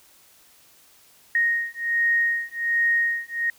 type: beating tone pair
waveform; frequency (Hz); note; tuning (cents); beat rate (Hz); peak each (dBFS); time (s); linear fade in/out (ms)
sine; 1864.7 / 1866; A#6 / A#6; 0 / +1; 1.3; -23; 1.35-3.5; 2
effects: white hiss -55 dBFS RMS until 3.58 s